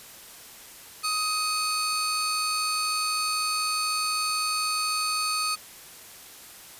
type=tone pair together; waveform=30% pulse; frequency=1255 / 4472 Hz; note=D#6 / C#8; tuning=+15 / +14 cents; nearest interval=octave + minor seventh; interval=2199 cents; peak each=-25 dBFS; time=1.03-5.56 s; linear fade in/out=20 ms; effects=white hiss -46 dBFS RMS until 6.79 s + resampled to 32000 Hz